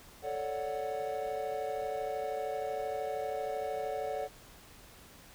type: chord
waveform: triangle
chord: D major seventh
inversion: second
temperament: equal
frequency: 440 / 554.4 / 587.3 / 740 Hz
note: A4 / C#5 / D5 / F#5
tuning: 0 / 0 / 0 / 0 cents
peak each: -37 / -37 / -38 / -36 dBFS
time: 0.22-4.29 s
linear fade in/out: 50 ms
effects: pink hiss -55 dBFS RMS until 5.34 s